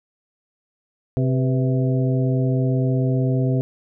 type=harmonic tone with a mistuned harmonic; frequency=130.81 Hz; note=C3; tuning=in tune; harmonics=1 / 2 / 3 / 4 / 5; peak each=-18 / -24 / -28 / -30 / -32 dBFS; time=1.17-3.61 s; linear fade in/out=0 ms; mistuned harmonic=4; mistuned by=-90 cents; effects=none